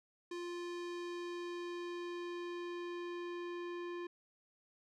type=tone with low-pass filter sweep; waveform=square; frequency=349.2 Hz; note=F4; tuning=in tune; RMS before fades=-43 dBFS; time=0.31-4.07 s; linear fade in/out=5 ms; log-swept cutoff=6000 to 2600 Hz; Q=0.89; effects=none